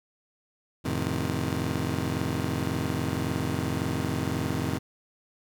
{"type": "chord", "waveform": "20% pulse", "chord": "F dominant seventh", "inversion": "none", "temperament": "just", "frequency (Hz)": [87.31, 109.13, 130.96, 157.15], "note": ["F2", "A2", "C3", "Eb3"], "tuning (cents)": [0, -14, 2, 18], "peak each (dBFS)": -28, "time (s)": [0.84, 4.79], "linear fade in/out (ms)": 20, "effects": []}